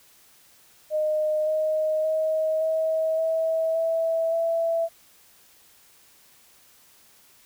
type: tone with pitch steps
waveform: sine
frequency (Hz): 615 / 622.9 / 630.8 / 638.9 / 647.1 / 655.3 / 663.7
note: D#5 / D#5 / D#5 / D#5 / E5 / E5 / E5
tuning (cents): -20 / +2 / +24 / +46 / -32 / -10 / +12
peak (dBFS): -21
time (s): 0.9-4.89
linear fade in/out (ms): 50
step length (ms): 570
effects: white hiss -56 dBFS RMS until 7.45 s